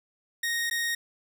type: tone with dropouts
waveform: sawtooth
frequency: 1864.7 Hz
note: A#6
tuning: in tune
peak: -23 dBFS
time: 0.43-0.95 s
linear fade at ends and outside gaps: 5 ms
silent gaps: 0.699-0.71 s
effects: none